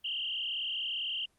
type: tone with frequency modulation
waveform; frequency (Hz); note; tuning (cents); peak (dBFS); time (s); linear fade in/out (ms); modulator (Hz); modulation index
sine; 2975; F#7; +9; -32; 0.04-1.26; 10; 37.7; 5.3
effects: pink hiss -71 dBFS RMS until 1.38 s + Opus 24 kbps